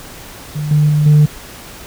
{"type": "tone with level steps", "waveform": "sine", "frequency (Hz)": 150, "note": "D3", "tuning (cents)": 37, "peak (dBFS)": [-17, -7, -9, -3], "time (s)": [0.55, 1.26], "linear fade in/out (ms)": 10, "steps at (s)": [0.71, 0.89, 1.06], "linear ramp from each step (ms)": 2, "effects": ["tanh soft clip ceiling -3 dBFS", "pink hiss -34 dBFS RMS until 1.86 s"]}